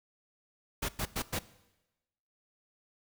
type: noise bursts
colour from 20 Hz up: pink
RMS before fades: -33 dBFS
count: 4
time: 0.82-1.392 s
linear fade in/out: 10 ms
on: 68 ms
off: 100 ms
effects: noise-tail reverb RT60 1.0 s tail -18 dB re dry